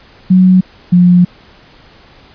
sine tone pair in turn, 185 / 177.84 Hz, F#3 / F3, 0 / +32 cents, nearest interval minor second, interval 68 cents, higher first, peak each -3 dBFS, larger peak neither, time 0.3-0.61 / 0.92-1.25 s, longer second, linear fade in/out 10 ms, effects pink hiss -42 dBFS RMS until 2.34 s + resampled to 11025 Hz

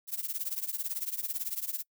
violet noise with tremolo, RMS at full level -31 dBFS, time 0.07-1.84 s, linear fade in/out 50 ms, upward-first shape triangle, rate 18 Hz, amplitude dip 95%, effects noise-tail reverb RT60 0.1 s tail -26 dB re dry

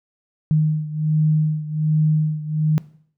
sine beating tone pair, 154.1 / 155.4 Hz, D#3 / D#3, -16 / -2 cents, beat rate 1.3 Hz, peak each -17 / -21 dBFS, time 0.51-2.78 s, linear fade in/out 0 ms, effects noise-tail reverb RT60 0.6 s tail -20 dB re dry

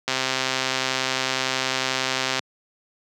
click train, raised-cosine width 0.2 ms, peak -5 dBFS, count 304, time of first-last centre 0.08-2.393 s, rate 131 Hz, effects high-pass 150 Hz 12 dB/octave

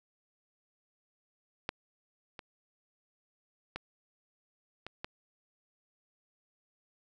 clicks, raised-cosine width 0.3 ms, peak -16 / -27 / -21 / -25 / -21 dBFS, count 5, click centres 1.691 / 2.392 / 3.76 / 4.866 / 5.045 s, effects none

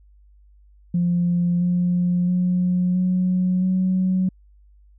sine tone with pitch steps, 174.61 / 177.35 / 180.14 / 182.97 / 185.85 Hz, F3 / F3 / F#3 / F#3 / F#3, 0 / +27 / -46 / -19 / +8 cents, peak -16 dBFS, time 0.94-4.29 s, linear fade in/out 5 ms, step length 670 ms, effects tanh soft clip ceiling -12 dBFS + added 50 Hz sine -49 dBFS peak until 4.98 s

